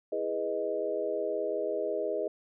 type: chord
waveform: sine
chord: E major seventh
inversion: none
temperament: equal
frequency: 329.6 / 415.3 / 493.9 / 622.3 Hz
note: E4 / G#4 / B4 / D#5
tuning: 0 / 0 / 0 / 0 cents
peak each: -39 / -33 / -35 / -33 dBFS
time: 0.12-2.28 s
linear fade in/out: 5 ms
effects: none